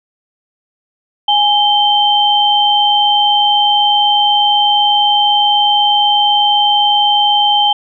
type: tone pair together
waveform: sine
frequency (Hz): 830.6 / 3118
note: G#5 / G7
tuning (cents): 0 / -10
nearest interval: octave + major seventh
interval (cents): 2290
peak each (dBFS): -11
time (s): 1.28-7.73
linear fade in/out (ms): 5
effects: none